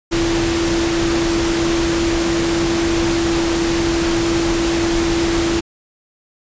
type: tone in noise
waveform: sine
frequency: 335.8 Hz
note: E4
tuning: 32 cents sharp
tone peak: -16 dBFS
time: 0.11-5.61 s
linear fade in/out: 20 ms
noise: pink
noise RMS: -21 dBFS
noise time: 0.11-5.61 s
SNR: +2 dB
effects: resampled to 16000 Hz